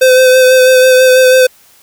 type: tone with vibrato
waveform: square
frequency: 513 Hz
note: C5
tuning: 34 cents flat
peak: -4 dBFS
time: 0.01-1.47 s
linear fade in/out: 10 ms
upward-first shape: sine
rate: 6.1 Hz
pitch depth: 19 cents each way
effects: white hiss -45 dBFS RMS until 1.82 s